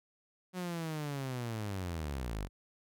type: linear sweep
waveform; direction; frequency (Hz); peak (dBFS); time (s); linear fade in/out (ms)
sawtooth; down; 185 to 43.96; -32; 0.53-2.49; 50
effects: none